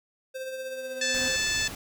square tone with tremolo, 523.3 Hz, C5, in tune, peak -32 dBFS, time 0.34-1.37 s, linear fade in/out 20 ms, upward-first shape triangle, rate 16 Hz, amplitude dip 45%
45% pulse tone with exponential growth, 251.6 Hz, B3, 32 cents sharp, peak -33 dBFS, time 0.36-1.28 s, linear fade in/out 2 ms, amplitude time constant 200 ms
harmonic tone, 876 Hz, A5, 8 cents flat, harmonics 2 / 3 / 4 / 5 / 6 / 7 / 8 / 9, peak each -30 / -32 / -33 / -34 / -35 / -35 / -36 / -37 dBFS, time 1.01-1.68 s, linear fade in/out 5 ms
pink noise, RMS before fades -39 dBFS, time 1.14-1.75 s, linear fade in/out 2 ms
effects none

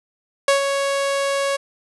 sawtooth tone with ADSR envelope, 555 Hz, C#5, 2 cents sharp, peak -8 dBFS, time 0.48-1.57 s, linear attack 3 ms, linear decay 120 ms, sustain -7 dB, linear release 14 ms, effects resampled to 24000 Hz + 8-bit

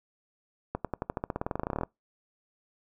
accelerating click train, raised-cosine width 1 ms, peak -16 dBFS, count 22, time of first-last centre 0.75-1.834 s, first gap 97 ms, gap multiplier 0.93, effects noise-tail reverb RT60 0.2 s tail -25 dB re dry

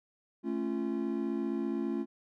triangle chord, A augmented, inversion none, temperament just, 220 / 275 / 343.8 Hz, A3 / C#4 / E#4, 0 / -14 / -27 cents, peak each -33 dBFS, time 0.43-2.06 s, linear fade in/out 50 ms, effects none

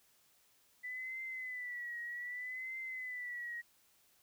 sine tone with vibrato, 1984 Hz, B6, 7 cents sharp, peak -40 dBFS, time 0.83-3.62 s, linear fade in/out 20 ms, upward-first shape triangle, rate 0.64 Hz, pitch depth 84 cents each way, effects white hiss -70 dBFS RMS until 4.22 s

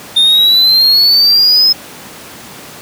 triangle exponential sweep, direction up, 3625 to 5160 Hz, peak -4 dBFS, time 0.16-1.73 s, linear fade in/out 10 ms, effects pink hiss -31 dBFS RMS until 2.81 s + high-pass 150 Hz 12 dB/octave

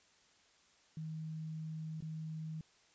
sine tone with dropouts, 158 Hz, D#3, 27 cents sharp, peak -40 dBFS, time 0.97-2.61 s, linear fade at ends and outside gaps 2 ms, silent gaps 2.006-2.023 s, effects white hiss -68 dBFS RMS until 2.94 s + resampled to 16000 Hz

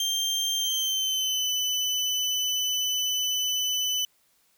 30% pulse tone with pitch glide, 3168 to 3004 Hz, G7 to F#7, +18 to +26 cents, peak -22 dBFS, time 0-4.05 s, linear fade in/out 2 ms, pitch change -92 cents, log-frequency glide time 0.57-1.5 s, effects white hiss -66 dBFS RMS until 4.57 s

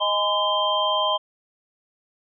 sine tone cluster, 624 / 830 / 1020 / 3160 Hz, D#5 / G#5 / C6 / G7, +5 / -1 / -44 / +13 cents, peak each -25 / -29 / -23 / -24 dBFS, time 0-1.18 s, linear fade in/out 20 ms, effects none

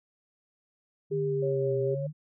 sine exponential two-way sweep, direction down then up, 155.56 to 127.2 to 155.56 Hz, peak -31 dBFS, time 1.1-2.13 s, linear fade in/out 50 ms, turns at 1.81 s
sine tone with vibrato, 400.3 Hz, G4, 36 cents sharp, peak -27 dBFS, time 1.11-1.95 s, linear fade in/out 10 ms, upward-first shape triangle, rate 7.8 Hz, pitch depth 8 cents each way
sine tone with tremolo, 549 Hz, C#5, 17 cents flat, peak -30 dBFS, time 1.42-2.07 s, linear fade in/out 10 ms, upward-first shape sine, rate 4.7 Hz, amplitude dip 30%
effects none

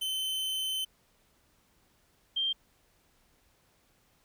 45% pulse / sine tone pair in turn, 3066 / 3169 Hz, G7 / G7, -39 / +18 cents, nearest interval minor second, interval 57 cents, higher second, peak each -30 / -27 dBFS, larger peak second, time 0.01-0.85 / 2.36-2.53 s, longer first, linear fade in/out 10 ms, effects pink hiss -68 dBFS RMS until 4.24 s

